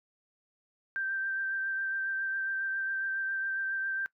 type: tone with vibrato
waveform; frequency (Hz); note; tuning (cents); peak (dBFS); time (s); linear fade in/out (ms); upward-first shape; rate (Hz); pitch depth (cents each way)
sine; 1568; G6; 0; -30; 0.96-4.06; 0; sine; 7.3; 16
effects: noise-tail reverb RT60 0.1 s tail -20 dB re dry